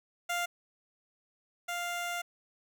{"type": "tone pair in turn", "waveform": "15% pulse", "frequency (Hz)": [698.5, 698.5], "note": ["F5", "F5"], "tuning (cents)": [0, 0], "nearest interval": "unison", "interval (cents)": 0, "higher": "neither", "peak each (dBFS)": [-24, -27], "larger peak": "first", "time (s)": [[0.29, 0.46], [1.68, 2.22]], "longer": "second", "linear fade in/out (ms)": 10, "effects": []}